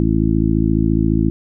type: harmonic tone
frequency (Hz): 54.5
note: A1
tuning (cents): -16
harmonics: 1 / 2 / 3 / 4 / 5 / 6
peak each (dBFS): -20 / -20 / -20 / -20 / -20 / -20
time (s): 0-1.3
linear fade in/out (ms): 0
effects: none